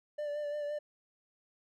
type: tone with vibrato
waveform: triangle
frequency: 589 Hz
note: D5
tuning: 5 cents sharp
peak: -32 dBFS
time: 0.18-0.79 s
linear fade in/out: 10 ms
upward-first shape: sine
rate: 5.8 Hz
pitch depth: 26 cents each way
effects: none